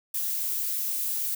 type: noise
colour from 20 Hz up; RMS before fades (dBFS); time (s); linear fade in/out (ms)
violet; -29; 0.14-1.35; 5
effects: none